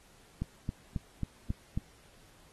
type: click train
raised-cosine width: 5 ms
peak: -20 dBFS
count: 6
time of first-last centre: 0.42-1.775 s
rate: 3.69 Hz
effects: pink hiss -61 dBFS RMS until 2.52 s + AAC 32 kbps